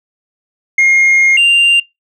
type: tone pair in turn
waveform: sine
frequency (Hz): 2136 / 2786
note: C7 / F7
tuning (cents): +35 / -5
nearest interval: perfect fourth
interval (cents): 460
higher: second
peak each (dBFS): -3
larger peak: neither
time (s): 0.78-1.37 / 1.37-1.8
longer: first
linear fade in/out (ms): 5
effects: noise-tail reverb RT60 0.2 s tail -26 dB re dry + tanh soft clip ceiling -5 dBFS